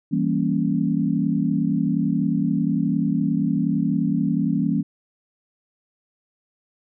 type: chord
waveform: sine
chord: E diminished seventh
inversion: none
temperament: equal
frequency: 164.81 / 196 / 233.1 / 277.2 Hz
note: E3 / G3 / Bb3 / Db4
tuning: 0 / 0 / 0 / 0 cents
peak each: -24 dBFS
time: 0.11-4.83 s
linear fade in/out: 20 ms
effects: none